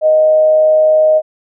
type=tone with amplitude modulation; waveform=sine; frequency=622.3 Hz; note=D#5; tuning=in tune; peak=-5 dBFS; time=0.01-1.22 s; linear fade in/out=50 ms; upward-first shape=sine; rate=143 Hz; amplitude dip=25%; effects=none